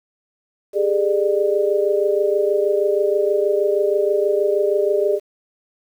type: tone cluster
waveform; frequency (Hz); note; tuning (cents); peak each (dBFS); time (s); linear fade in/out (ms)
sine; 400.3 / 426.6 / 598; G4 / G#4 / D5; +36 / +46 / +31; -18 / -21 / -20; 0.73-5.2; 50
effects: 8-bit